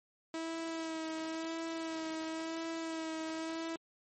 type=tone with vibrato; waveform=sawtooth; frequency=323.8 Hz; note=E4; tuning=31 cents flat; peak=-33 dBFS; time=0.34-3.76 s; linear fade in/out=2 ms; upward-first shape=sine; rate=0.96 Hz; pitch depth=24 cents each way; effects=MP3 32 kbps